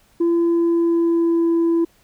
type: tone with pitch glide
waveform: sine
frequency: 339.2 to 334.5 Hz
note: E4 to E4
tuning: +50 to +25 cents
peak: -12 dBFS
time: 0.2-1.85 s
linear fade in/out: 10 ms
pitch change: -25 cents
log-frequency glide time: 0.37-1.5 s
effects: tanh soft clip ceiling -13 dBFS + pink hiss -57 dBFS RMS until 2.03 s